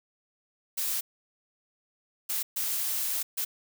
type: noise bursts at uneven times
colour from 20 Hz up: blue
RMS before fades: -30 dBFS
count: 4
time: 0.77-1.01 / 2.29-2.43 / 2.56-3.23 / 3.37-3.45 s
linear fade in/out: 10 ms
effects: none